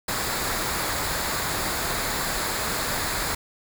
pink noise with comb filter, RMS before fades -27 dBFS, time 0.08-3.35 s, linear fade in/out 5 ms, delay 0.34 ms, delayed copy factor -0.5, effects none

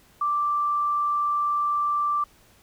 sine tone, 1174 Hz, D6, 1 cent flat, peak -21 dBFS, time 0.21-2.24 s, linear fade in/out 5 ms, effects pink hiss -57 dBFS RMS until 2.62 s

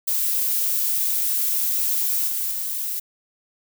violet noise with level steps, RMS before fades -22 / -25 / -27 dBFS, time 0.07-3 s, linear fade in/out 10 ms, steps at 2.27 / 2.51 s, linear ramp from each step 5 ms, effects none

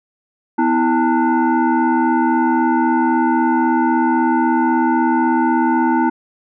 sine tone with frequency modulation, 325.1 Hz, E4, 24 cents flat, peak -12 dBFS, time 0.58-6.1 s, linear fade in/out 10 ms, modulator 574 Hz, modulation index 1.4, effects none

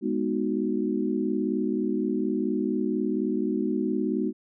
sine chord, G# minor seventh, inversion none, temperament equal, 207.7 / 246.9 / 311.1 / 370 Hz, G#3 / B3 / D#4 / F#4, 0 / 0 / 0 / 0 cents, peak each -29 / -29 / -29 / -30 dBFS, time 0.01-4.33 s, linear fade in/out 50 ms, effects none

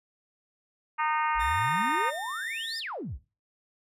harmonic tone, 307.4 Hz, D#4, 21 cents flat, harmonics 3 / 4 / 5 / 6 / 7 / 8 / 9, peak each -28 / -30 / -36 / -36 / -38 / -40 / -43 dBFS, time 0.98-2.11 s, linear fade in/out 20 ms
sine exponential two-way sweep, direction up then down, 43.65 to 5274 to 43.65 Hz, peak -33 dBFS, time 1.34-3.19 s, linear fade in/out 50 ms, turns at 2.78 s
30% pulse tone, 1814 Hz, A#6, 48 cents flat, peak -34 dBFS, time 1.39-2.81 s, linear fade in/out 20 ms
effects noise-tail reverb RT60 0.3 s tail -17 dB re dry + resampled to 32000 Hz

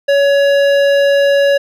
triangle tone with hard clipping, 562 Hz, C#5, 24 cents sharp, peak -10 dBFS, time 0.08-1.58 s, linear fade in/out 10 ms, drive 17 dB, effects none

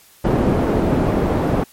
white low-pass noise, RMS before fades -17 dBFS, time 0.24-1.64 s, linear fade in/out 10 ms, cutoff 440 Hz, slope 12 dB/octave, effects white hiss -49 dBFS RMS until 1.72 s + MP3 64 kbps

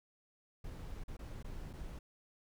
brown noise with dropouts, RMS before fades -45 dBFS, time 0.64-1.99 s, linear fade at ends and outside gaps 5 ms, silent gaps 1.038-1.08 / 1.169-1.19 / 1.428-1.444 / 1.731-1.735 s, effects none

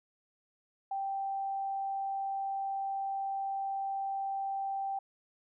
sine tone, 783 Hz, G5, 2 cents flat, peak -32 dBFS, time 0.91-4.99 s, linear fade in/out 5 ms, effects none

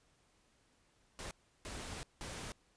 pink noise bursts at uneven times, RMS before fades -45 dBFS, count 3, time 1.19-1.31 / 1.65-2.03 / 2.21-2.52 s, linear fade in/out 0 ms, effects pink hiss -72 dBFS RMS until 2.76 s + resampled to 22050 Hz

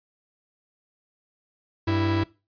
45% pulse tone pair together, 97.68 / 329.6 Hz, G2 / E4, -6 / 0 cents, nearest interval octave + major sixth, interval 2106 cents, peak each -24 dBFS, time 1.87-2.24 s, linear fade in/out 10 ms, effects noise-tail reverb RT60 0.3 s tail -21 dB re dry + resampled to 11025 Hz

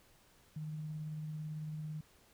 sine tone with tremolo, 154 Hz, D#3, 17 cents flat, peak -38 dBFS, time 0.56-2.01 s, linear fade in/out 5 ms, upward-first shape triangle, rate 18 Hz, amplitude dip 25%, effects pink hiss -66 dBFS RMS until 2.33 s

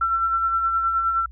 sine tone with tremolo, 1347 Hz, E6, 37 cents sharp, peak -17 dBFS, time 0.01-1.26 s, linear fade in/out 5 ms, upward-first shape sine, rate 9.6 Hz, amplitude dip 40%, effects added 60 Hz sine -39 dBFS peak until 1.31 s

